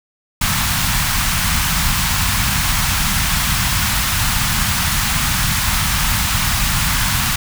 pink band-stop noise, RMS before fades -17 dBFS, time 0.41-7.36 s, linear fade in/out 5 ms, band 200 to 920 Hz, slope 24 dB/octave, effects none

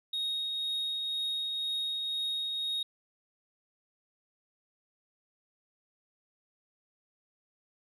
sine tone with tremolo, 3744 Hz, A#7, 7 cents sharp, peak -27 dBFS, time 0.13-2.83 s, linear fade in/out 5 ms, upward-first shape triangle, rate 2 Hz, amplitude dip 35%, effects tanh soft clip ceiling -29 dBFS

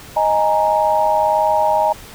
sine chord, D# suspended fourth, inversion none, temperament equal, 622.3 / 830.6 / 932.3 Hz, D#5 / G#5 / A#5, 0 / 0 / 0 cents, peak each -17 dBFS, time 0.16-1.93 s, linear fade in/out 10 ms, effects pink hiss -38 dBFS RMS until 2.14 s

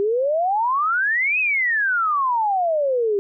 sine exponential two-way sweep, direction up then down, 392 to 2596 to 392 Hz, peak -17 dBFS, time 0-3.19 s, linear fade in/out 0 ms, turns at 1.39 s, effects none

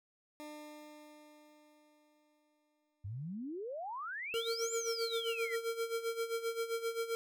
20% pulse tone with exponential decay, 300.5 Hz, D4, 40 cents sharp, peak -40 dBFS, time 0.4-3.35 s, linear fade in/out 0 ms, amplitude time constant 640 ms
sine exponential two-way sweep, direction up then down, 91.7 to 7400 to 1872 Hz, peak -39 dBFS, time 3.04-5.56 s, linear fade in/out 10 ms, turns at 4.72 s
square tone with tremolo, 458.8 Hz, A#4, 28 cents flat, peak -33 dBFS, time 4.34-7.15 s, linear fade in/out 0 ms, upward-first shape sine, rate 7.6 Hz, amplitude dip 75%
effects none

